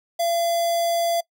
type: tone with notch filter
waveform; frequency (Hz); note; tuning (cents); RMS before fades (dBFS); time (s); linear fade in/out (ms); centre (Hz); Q
square; 680; F5; -46; -22; 0.19-1.21; 10; 1800; 1.5
effects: noise-tail reverb RT60 0.1 s tail -23 dB re dry